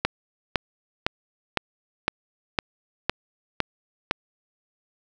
click train, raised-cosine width 0.3 ms, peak -4 dBFS, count 9, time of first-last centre 0.05-4.111 s, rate 1.97 Hz, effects none

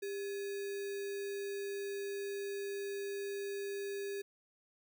sine tone with sample-and-hold, 399 Hz, G4, 31 cents sharp, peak -37 dBFS, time 0.02-4.22 s, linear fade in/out 10 ms, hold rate 2100 Hz, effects none

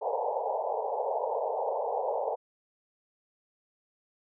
pink band-pass noise, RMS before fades -31 dBFS, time 0.01-2.36 s, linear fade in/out 20 ms, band 440 to 940 Hz, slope 96 dB/octave, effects none

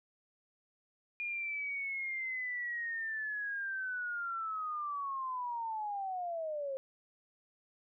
sine linear sweep, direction down, 2430 to 527 Hz, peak -35 dBFS, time 1.2-6.77 s, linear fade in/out 0 ms, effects none

